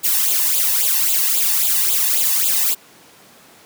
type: noise with flanger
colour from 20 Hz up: blue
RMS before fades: -17 dBFS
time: 0.03-2.75 s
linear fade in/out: 20 ms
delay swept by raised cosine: 0.26 to 1.13 ms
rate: 3.7 Hz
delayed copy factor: +0.8
effects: pink hiss -46 dBFS RMS until 3.65 s + high-pass 200 Hz 12 dB/octave